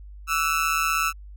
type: tone with amplitude modulation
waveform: 30% pulse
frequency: 1318.5 Hz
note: E6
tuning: in tune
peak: -15 dBFS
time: 0.27-1.13 s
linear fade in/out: 50 ms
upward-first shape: sine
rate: 156 Hz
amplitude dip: 80%
effects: added 50 Hz sine -39 dBFS peak until 1.36 s